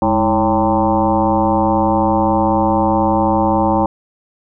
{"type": "tone with frequency modulation", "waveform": "sine", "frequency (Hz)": 554.4, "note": "C#5", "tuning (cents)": 0, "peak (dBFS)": -11, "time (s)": [0.02, 3.86], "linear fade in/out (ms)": 2, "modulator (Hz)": 116, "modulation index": 3.7, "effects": []}